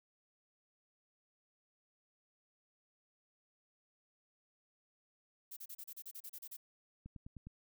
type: noise bursts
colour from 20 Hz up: violet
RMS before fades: -48 dBFS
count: 12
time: 5.51-6.569 s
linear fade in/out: 10 ms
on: 58 ms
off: 33 ms
type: click train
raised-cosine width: 5 ms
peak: -37 dBFS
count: 5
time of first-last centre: 7.06-7.47 s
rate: 9.76 Hz
effects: none